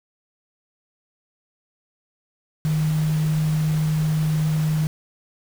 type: tone in noise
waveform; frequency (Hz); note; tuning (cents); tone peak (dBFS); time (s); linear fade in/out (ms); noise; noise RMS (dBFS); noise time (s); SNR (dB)
sine; 155.2; D#3; -4; -18; 2.65-4.87; 0; pink; -36; 2.65-4.87; +15
effects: none